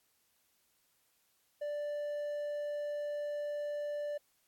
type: tone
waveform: triangle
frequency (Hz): 587.3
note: D5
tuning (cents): 0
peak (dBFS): -33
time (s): 1.61-4.18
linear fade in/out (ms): 10
effects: white hiss -74 dBFS RMS until 4.47 s + AAC 64 kbps